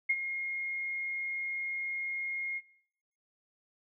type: tone with ADSR envelope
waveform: sine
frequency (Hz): 2143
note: C7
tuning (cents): +41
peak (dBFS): -23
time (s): 0.09-2.61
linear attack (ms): 11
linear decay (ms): 49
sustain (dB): -10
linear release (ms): 41
effects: noise-tail reverb RT60 0.7 s tail -19 dB re dry